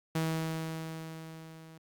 sawtooth tone with level ramp, 161 Hz, E3, 41 cents flat, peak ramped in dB -24 to -46 dBFS, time 0.15-1.78 s, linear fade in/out 5 ms, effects Opus 48 kbps

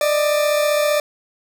40% pulse tone pair together, 593 / 628.3 Hz, D5 / D#5, +17 / +17 cents, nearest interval minor second, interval 100 cents, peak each -15 / -24 dBFS, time 0.01-1 s, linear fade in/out 2 ms, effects none

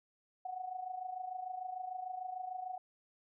sine tone with amplitude modulation, 740 Hz, F#5, in tune, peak -36 dBFS, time 0.45-2.78 s, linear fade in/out 5 ms, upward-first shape sine, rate 26.7 Hz, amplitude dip 70%, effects none

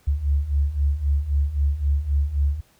sine beating tone pair, 69 / 72.8 Hz, C#2 / D2, -7 / -15 cents, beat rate 3.8 Hz, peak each -24 / -20 dBFS, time 0.07-2.61 s, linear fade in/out 10 ms, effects pink hiss -59 dBFS RMS until 2.79 s

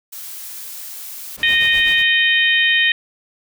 blue noise, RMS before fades -32 dBFS, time 0.12-1.37 s, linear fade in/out 10 ms
pink noise with tremolo, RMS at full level -33 dBFS, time 1.36-2.04 s, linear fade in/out 50 ms, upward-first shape sine, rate 7.9 Hz, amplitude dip 70%
harmonic tone, 618 Hz, D#5, 12 cents flat, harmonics 3 / 4 / 5 / 6, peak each -15 / -19 / -18 / -22 dBFS, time 1.43-2.92 s, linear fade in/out 2 ms
effects none

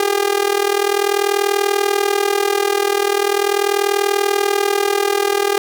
sawtooth tone with amplitude modulation, 403.3 Hz, G4, 49 cents sharp, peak -7 dBFS, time 0-5.58 s, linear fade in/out 2 ms, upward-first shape sine, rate 40.4 Hz, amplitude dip 85%, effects none

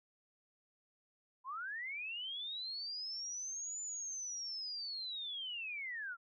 sine linear two-way sweep, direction up then down, 980 to 7070 to 1338 Hz, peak -40 dBFS, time 1.44-6.17 s, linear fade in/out 50 ms, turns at 3.81 s, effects none

